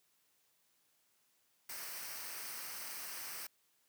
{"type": "noise with comb filter", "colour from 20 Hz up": "white", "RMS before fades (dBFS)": -45, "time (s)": [1.69, 3.47], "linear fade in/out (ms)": 5, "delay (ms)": 0.28, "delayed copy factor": -0.55, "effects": ["white hiss -75 dBFS RMS until 3.88 s", "high-pass 100 Hz 12 dB/octave"]}